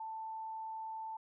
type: tone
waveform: sine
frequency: 885 Hz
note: A5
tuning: 10 cents sharp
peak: -40 dBFS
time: 0-1.17 s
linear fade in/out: 5 ms
effects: none